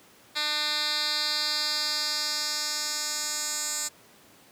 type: tone with band-pass filter sweep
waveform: 10% pulse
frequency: 300 Hz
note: D4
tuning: 37 cents sharp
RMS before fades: -29 dBFS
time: 0.35-3.89 s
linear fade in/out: 20 ms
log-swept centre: 3600 to 7300 Hz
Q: 2.8
effects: pink hiss -55 dBFS RMS until 4.51 s + high-pass 150 Hz 12 dB/octave

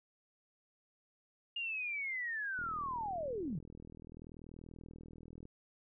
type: linear sweep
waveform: sine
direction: down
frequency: 2838 to 129.3 Hz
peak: -36 dBFS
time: 1.56-3.59 s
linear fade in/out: 5 ms
type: click train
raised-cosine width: 3 ms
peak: -39 dBFS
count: 117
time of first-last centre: 2.59-5.454 s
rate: 40.5 Hz
effects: none

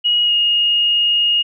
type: tone with pitch glide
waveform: sine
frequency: 2896 to 2858 Hz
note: F#7 to F7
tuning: -38 to +39 cents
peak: -12 dBFS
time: 0.04-1.43 s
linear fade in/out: 20 ms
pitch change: -23 cents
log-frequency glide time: 0.25-0.32 s
effects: none

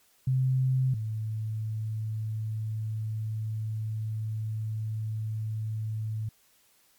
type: tone pair in turn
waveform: sine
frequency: 130 / 109.32 Hz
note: C3 / A2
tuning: -11 / -11 cents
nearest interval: minor third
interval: 300 cents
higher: first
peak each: -22 / -29 dBFS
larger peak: first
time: 0.27-0.94 / 0.94-6.29 s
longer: second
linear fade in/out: 5 ms
effects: white hiss -64 dBFS RMS until 6.98 s + MP3 96 kbps

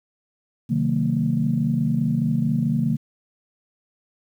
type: chord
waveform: sine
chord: C half-diminished seventh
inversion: none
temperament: equal with one note detuned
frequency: 130.81 / 155.56 / 185 / 228.8 Hz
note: C3 / Eb3 / Gb3 / Bb3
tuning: 0 / 0 / 0 / -32 cents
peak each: -25 / -23 / -27 / -22 dBFS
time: 0.69-2.97 s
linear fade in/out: 20 ms
effects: tanh soft clip ceiling -8 dBFS + 9-bit

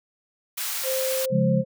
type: high-pass noise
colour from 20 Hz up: white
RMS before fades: -29 dBFS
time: 0.57-1.26 s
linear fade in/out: 10 ms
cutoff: 1000 Hz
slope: 12 dB/octave
type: tone with pitch glide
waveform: sine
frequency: 523.3 to 528.2 Hz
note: C5 to C5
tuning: 0 to +16 cents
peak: -24 dBFS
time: 0.83-1.65 s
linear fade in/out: 50 ms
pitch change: +16 cents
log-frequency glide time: 1.27-1.52 s
type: chord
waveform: sine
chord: Db major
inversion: none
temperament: equal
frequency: 138.59 / 174.61 / 207.7 Hz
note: Db3 / F3 / Ab3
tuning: 0 / 0 / 0 cents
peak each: -23 dBFS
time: 1.3-1.64 s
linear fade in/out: 50 ms
effects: none

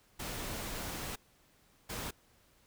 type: noise bursts at uneven times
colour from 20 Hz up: pink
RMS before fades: -40 dBFS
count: 2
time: 0.19-1.16 / 1.89-2.11 s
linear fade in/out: 10 ms
effects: pink hiss -67 dBFS RMS until 2.66 s

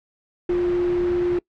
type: tone in noise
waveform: sine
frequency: 353.1 Hz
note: F4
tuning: 19 cents sharp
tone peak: -18 dBFS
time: 0.49-1.39 s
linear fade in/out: 5 ms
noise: pink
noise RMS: -33 dBFS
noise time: 0.49-1.39 s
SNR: +12 dB
effects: noise-tail reverb RT60 0.1 s tail -23 dB re dry + low-pass 2000 Hz 12 dB/octave

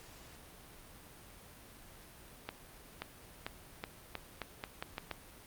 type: accelerating click train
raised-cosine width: 0.3 ms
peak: -22 dBFS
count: 10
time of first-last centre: 2.49-5.113 s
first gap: 530 ms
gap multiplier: 0.84
effects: pink hiss -55 dBFS RMS until 5.46 s + Opus 48 kbps

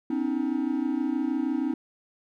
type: tone cluster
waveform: triangle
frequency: 256.2 / 282.4 / 315.4 Hz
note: C4 / C#4 / D#4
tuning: -36 / +32 / +24 cents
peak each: -27 dBFS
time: 0.1-1.74 s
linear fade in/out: 5 ms
effects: none

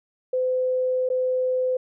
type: tone with dropouts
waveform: sine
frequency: 510 Hz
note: C5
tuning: 44 cents flat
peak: -20 dBFS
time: 0.33-1.77 s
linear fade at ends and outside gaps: 5 ms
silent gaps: 1.09-1.1 s
effects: none

